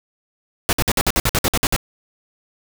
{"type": "noise bursts", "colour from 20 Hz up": "pink", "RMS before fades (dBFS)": -17, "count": 12, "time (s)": [0.69, 1.763], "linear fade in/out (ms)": 0, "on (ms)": 39, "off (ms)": 55, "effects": []}